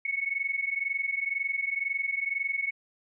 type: tone pair together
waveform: sine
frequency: 2195 / 2217 Hz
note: C#7 / C#7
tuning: -18 / 0 cents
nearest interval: unison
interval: 18 cents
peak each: -31 / -30 dBFS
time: 0.05-2.71 s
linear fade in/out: 5 ms
effects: none